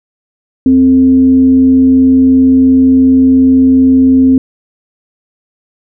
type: tone with frequency modulation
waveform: sine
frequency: 261.6 Hz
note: C4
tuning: in tune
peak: -3 dBFS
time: 0.66-4.38 s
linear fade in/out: 2 ms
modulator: 182 Hz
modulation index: 0.22
effects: none